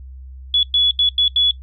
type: tone bursts at uneven times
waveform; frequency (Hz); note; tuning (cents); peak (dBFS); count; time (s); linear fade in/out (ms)
sine; 3401; G#7; +40; -12; 5; 0.54-0.63 / 0.74-0.91 / 0.99-1.09 / 1.18-1.28 / 1.36-1.51; 2
effects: noise-tail reverb RT60 0.1 s tail -18 dB re dry + added 65 Hz sine -33 dBFS peak until 1.62 s